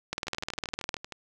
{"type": "two click trains", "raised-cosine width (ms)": 0.2, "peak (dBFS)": [-21, -13], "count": [12, 17], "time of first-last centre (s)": [[0.27, 1.123], [0.13, 0.942]], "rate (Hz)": [12.9, 19.7], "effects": []}